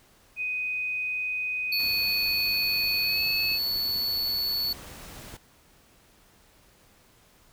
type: tone with pitch glide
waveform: sine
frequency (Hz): 2499 to 2580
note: D#7 to E7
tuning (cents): +7 to -38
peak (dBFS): -27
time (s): 0.36-3.59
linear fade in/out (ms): 50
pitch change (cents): +55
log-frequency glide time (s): 3.04-3.22
type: tone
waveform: square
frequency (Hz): 4435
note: C#8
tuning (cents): 0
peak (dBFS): -26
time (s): 1.72-4.73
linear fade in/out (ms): 5
type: noise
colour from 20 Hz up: pink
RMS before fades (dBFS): -44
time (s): 1.79-5.37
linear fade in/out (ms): 5
type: clicks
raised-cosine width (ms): 3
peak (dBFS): -32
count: 4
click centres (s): 3.518 / 3.76 / 3.96 / 5.34
effects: pink hiss -59 dBFS RMS until 7.52 s